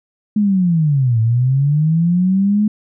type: linear two-way sweep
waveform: sine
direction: down then up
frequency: 214.3 to 110 to 214.3 Hz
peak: -11 dBFS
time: 0.36-2.68 s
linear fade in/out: 5 ms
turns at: 1.2 s
effects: none